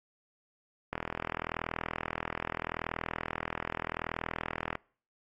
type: click train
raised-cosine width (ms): 0.5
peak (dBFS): -18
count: 157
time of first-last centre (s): 0.93-4.754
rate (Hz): 40.8
effects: noise-tail reverb RT60 0.5 s tail -26 dB re dry + AAC 32 kbps

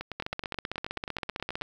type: two click trains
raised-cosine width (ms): 0.3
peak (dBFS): -19 / -16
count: 16 / 23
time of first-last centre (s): 0.01-1.613 / 0.2-1.619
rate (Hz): 9.36 / 15.5
effects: 9-bit

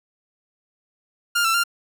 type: tone with pitch steps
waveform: sawtooth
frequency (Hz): 1404 / 1338 / 1393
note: F6 / E6 / F6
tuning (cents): +9 / +25 / -5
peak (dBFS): -14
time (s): 1.35-1.638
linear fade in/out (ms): 10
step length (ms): 96
effects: none

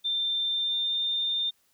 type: tone with pitch glide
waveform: sine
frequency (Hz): 3580 to 3611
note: A7 to A7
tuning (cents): +29 to +44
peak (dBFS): -25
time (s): 0.04-1.51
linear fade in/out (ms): 20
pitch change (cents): +15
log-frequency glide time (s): 0.44-0.95
effects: white hiss -68 dBFS RMS until 1.73 s

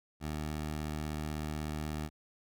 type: tone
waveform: 15% pulse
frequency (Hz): 76.3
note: D#2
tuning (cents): -33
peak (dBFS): -29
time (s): 0.2-2.1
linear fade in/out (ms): 50
effects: none

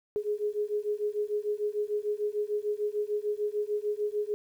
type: beating tone pair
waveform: sine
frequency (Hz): 414.7 / 421.4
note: G#4 / G#4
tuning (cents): -3 / +25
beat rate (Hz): 6.7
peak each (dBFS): -31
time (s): 0.16-4.34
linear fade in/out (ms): 0
effects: 10-bit

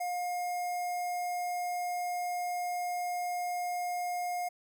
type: tone with notch filter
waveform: square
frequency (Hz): 712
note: F5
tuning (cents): +33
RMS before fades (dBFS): -34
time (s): 0-4.49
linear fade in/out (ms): 10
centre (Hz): 3500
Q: 0.93
effects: none

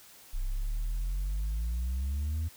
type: exponential sweep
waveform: sine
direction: up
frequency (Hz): 30.87 to 82.41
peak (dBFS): -26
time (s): 0.33-2.49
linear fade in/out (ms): 20
effects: tanh soft clip ceiling -28 dBFS + white hiss -54 dBFS RMS until 2.56 s

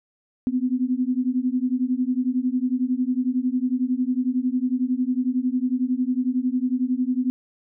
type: beating tone pair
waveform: sine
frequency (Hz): 247.7 / 258.7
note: B3 / C4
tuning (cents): +5 / -19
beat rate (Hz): 11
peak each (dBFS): -23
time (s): 0.47-7.3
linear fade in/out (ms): 0
effects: none

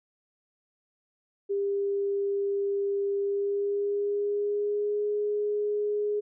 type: tone with pitch glide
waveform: sine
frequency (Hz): 399.7 to 416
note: G4 to G#4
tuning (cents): +34 to +3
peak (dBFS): -25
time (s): 1.49-6.21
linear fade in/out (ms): 20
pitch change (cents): +69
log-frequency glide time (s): 3.18-5.05
effects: none

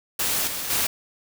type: noise with level steps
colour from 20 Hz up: white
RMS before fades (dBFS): -24 / -30 / -23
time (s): 0.19-0.87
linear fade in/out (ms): 5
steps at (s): 0.47 / 0.7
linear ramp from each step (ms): 5
effects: none

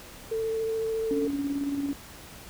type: tone with vibrato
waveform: sine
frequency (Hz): 446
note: A4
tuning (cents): +23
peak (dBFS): -26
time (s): 0.31-1.28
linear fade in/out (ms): 10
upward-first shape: sine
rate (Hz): 14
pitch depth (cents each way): 11
type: tone with tremolo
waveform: sine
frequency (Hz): 281.9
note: C#4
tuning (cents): +29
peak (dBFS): -25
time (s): 1.11-1.93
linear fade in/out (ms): 0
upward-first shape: square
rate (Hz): 18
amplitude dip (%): 40
effects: pink hiss -46 dBFS RMS until 2.49 s

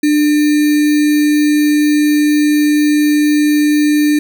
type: tone with sample-and-hold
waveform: sine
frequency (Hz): 297.9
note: D4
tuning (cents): +25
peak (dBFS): -8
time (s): 0.03-4.19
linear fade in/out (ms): 5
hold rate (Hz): 2100
effects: none

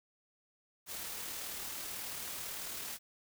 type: noise with amplitude modulation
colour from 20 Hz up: white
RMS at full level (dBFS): -41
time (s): 0.86-2.99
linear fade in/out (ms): 50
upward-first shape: sine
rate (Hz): 38.2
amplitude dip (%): 25
effects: none

